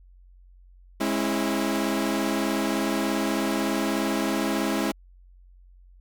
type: chord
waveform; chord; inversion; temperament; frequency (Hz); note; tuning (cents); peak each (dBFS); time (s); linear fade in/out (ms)
sawtooth; C# minor; second; equal with one note detuned; 207.7 / 271 / 329.6; G#3 / C#4 / E4; 0 / -39 / 0; -24; 1-4.92; 10
effects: added 45 Hz sine -49 dBFS peak until 6 s